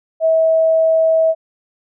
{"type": "tone", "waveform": "sine", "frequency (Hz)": 646, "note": "E5", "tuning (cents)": -35, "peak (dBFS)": -10, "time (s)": [0.2, 1.35], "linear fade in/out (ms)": 50, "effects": []}